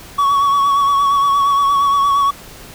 triangle tone with vibrato, 1122 Hz, C#6, 21 cents sharp, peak -9 dBFS, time 0.18-2.31 s, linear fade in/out 10 ms, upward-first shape triangle, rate 8.6 Hz, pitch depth 37 cents each way, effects pink hiss -37 dBFS RMS until 2.74 s

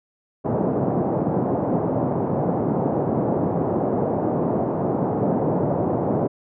pink band-pass noise, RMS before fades -22 dBFS, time 0.44-6.28 s, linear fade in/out 20 ms, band 130 to 790 Hz, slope 24 dB/octave, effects none

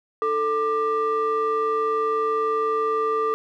triangle ring-modulated tone, 373 Hz, F#4, 14 cents sharp, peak -15 dBFS, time 0.22-3.34 s, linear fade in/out 0 ms, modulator 815 Hz, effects none

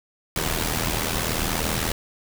pink noise with amplitude modulation, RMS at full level -22 dBFS, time 0.36-1.92 s, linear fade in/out 2 ms, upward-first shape sine, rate 80.5 Hz, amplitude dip 70%, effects none

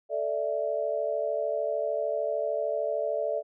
sine chord, A suspended fourth, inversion none, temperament just, 440 / 586.7 / 660 Hz, A4 / D5 / E5, 0 / -2 / +2 cents, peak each -33 / -29 / -31 dBFS, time 0.09-3.43 s, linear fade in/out 50 ms, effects none

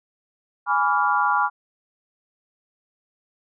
sine chord, G# diminished seventh, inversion none, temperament equal with one note detuned, 830.6 / 987.8 / 1153.8 / 1396.9 Hz, G#5 / B5 / D6 / F6, 0 / 0 / -31 / 0 cents, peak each -23 dBFS, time 0.66-1.5 s, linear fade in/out 50 ms, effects none

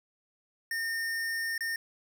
square tone with dropouts, 1823 Hz, A#6, 39 cents flat, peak -31 dBFS, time 0.71-1.76 s, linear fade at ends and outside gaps 2 ms, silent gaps 1.579-1.607 s, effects none

